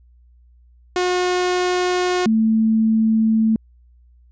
sawtooth / sine tone pair in turn, 361.2 / 221.3 Hz, F#4 / A3, -42 / +10 cents, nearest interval minor sixth, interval 848 cents, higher first, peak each -13 dBFS, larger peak neither, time 0.96-2.26 / 2.26-3.56 s, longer neither, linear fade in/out 2 ms, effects added 60 Hz sine -48 dBFS peak until 4.31 s + resampled to 16000 Hz

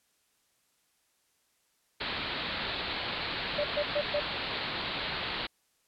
white low-pass noise, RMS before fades -35 dBFS, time 2-5.47 s, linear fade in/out 10 ms, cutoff 4400 Hz, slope 96 dB/octave
sine tone bursts, 587.3 Hz, D5, in tune, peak -26 dBFS, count 4, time 3.58-4.2 s, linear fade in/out 10 ms, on 65 ms, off 120 ms
effects white hiss -72 dBFS RMS until 5.87 s + low-pass 12000 Hz 12 dB/octave

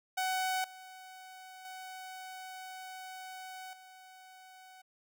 sawtooth tone with level steps, 749 Hz, F#5, 21 cents sharp, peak -27 / -45 / -40 / -49 dBFS, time 0.17-4.82 s, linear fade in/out 10 ms, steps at 0.64 / 1.65 / 3.73 s, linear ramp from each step 2 ms, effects none

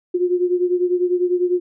sine beating tone pair, 355.9 / 365.9 Hz, F4 / F#4, +33 / -19 cents, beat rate 10 Hz, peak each -17 / -21 dBFS, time 0.14-1.6 s, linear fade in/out 10 ms, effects none

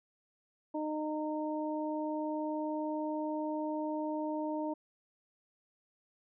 harmonic tone, 306.7 Hz, D#4, 25 cents flat, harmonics 1 / 2 / 3, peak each -35 / -38 / -40 dBFS, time 0.74-4.74 s, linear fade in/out 10 ms, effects none

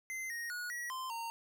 square tone with pitch steps, 2069 / 1869 / 1454 / 1920 / 1038 / 921 Hz, C7 / A#6 / F#6 / B6 / C6 / A#5, -20 / +4 / -31 / -49 / -14 / -21 cents, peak -39 dBFS, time 0.1-1.3 s, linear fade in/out 0 ms, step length 200 ms, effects none

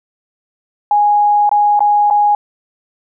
sine tone with dropouts, 828 Hz, G#5, 5 cents flat, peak -8 dBFS, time 0.91-2.35 s, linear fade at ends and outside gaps 2 ms, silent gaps 1.493-1.514 / 1.793-1.805 / 2.101-2.108 s, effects none

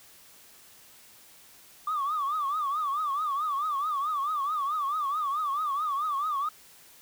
sine tone with vibrato, 1174.7 Hz, D6, in tune, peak -25 dBFS, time 1.87-6.49 s, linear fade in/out 5 ms, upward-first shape triangle, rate 4.6 Hz, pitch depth 160 cents each way, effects tanh soft clip ceiling -23 dBFS + white hiss -54 dBFS RMS until 7.01 s

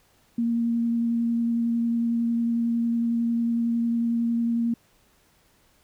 sine tone with vibrato, 233.1 Hz, A#3, in tune, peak -21 dBFS, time 0.38-4.74 s, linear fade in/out 5 ms, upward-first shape sine, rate 11 Hz, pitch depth 10 cents each way, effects pink hiss -62 dBFS RMS until 5.83 s

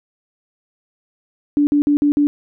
sine tone bursts, 291.1 Hz, D4, 15 cents flat, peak -11 dBFS, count 5, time 1.57-2.27 s, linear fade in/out 0 ms, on 100 ms, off 50 ms, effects none

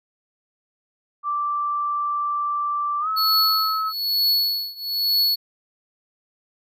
sine tone with pitch glide, 1172 to 1292.9 Hz, D6 to E6, -4 to -34 cents, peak -21 dBFS, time 1.23-3.93 s, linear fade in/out 50 ms, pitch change +170 cents, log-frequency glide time 3-3.08 s
square tone with tremolo, 4398 Hz, C#8, 14 cents flat, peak -16 dBFS, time 3.16-5.36 s, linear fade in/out 20 ms, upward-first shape triangle, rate 1.1 Hz, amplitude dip 95%
effects none

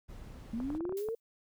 brown noise, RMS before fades -47 dBFS, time 0.08-0.79 s, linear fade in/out 20 ms
sine linear sweep, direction up, 217.3 to 466.2 Hz, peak -33 dBFS, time 0.53-1.15 s, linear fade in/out 5 ms
clicks, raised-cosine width 1 ms, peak -29 dBFS, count 8, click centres 0.602 / 0.703 / 0.75 / 0.807 / 0.853 / 0.894 / 0.924 / 1.087 s
blue noise with exponential decay, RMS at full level -45 dBFS, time 0.97-1.2 s, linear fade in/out 1 ms, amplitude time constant 50 ms
effects none

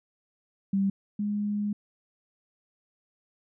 sine tone pair in turn, 196 / 206.8 Hz, G3 / G#3, 0 / -7 cents, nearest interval minor second, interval 93 cents, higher second, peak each -22 / -26 dBFS, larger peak first, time 0.73-0.9 / 1.19-1.73 s, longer second, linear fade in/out 5 ms, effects none

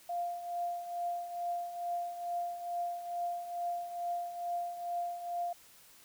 sine tone with tremolo, 698 Hz, F5, 1 cent flat, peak -31 dBFS, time 0.09-5.53 s, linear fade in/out 5 ms, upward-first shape triangle, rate 2.3 Hz, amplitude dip 70%, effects white hiss -59 dBFS RMS until 6.04 s

